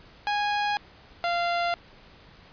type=tone pair in turn; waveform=sawtooth; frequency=826 / 691.8 Hz; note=G#5 / F5; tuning=-10 / -17 cents; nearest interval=minor third; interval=307 cents; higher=first; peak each=-20 dBFS; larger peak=neither; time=0.27-0.77 / 1.24-1.74 s; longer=neither; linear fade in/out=0 ms; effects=pink hiss -52 dBFS RMS until 2.52 s + resampled to 11025 Hz